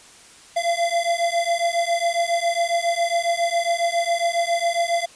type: beating tone pair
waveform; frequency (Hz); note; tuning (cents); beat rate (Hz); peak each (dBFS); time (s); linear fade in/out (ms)
square; 680 / 687.3; F5 / F5; -46 / -28; 7.3; -23; 0.56-5.06; 10
effects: white hiss -47 dBFS RMS until 5.15 s + resampled to 22050 Hz